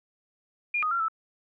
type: tone with pitch steps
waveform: sine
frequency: 2419 / 1245 / 1374 / 1315 Hz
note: D#7 / D#6 / F6 / E6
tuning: -49 / +1 / -29 / -5 cents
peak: -24 dBFS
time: 0.74-1.084 s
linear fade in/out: 5 ms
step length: 86 ms
effects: none